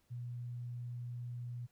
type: tone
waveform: sine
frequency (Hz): 121.3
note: B2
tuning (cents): -31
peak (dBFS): -40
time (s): 0.1-1.67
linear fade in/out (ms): 20
effects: pink hiss -75 dBFS RMS until 1.71 s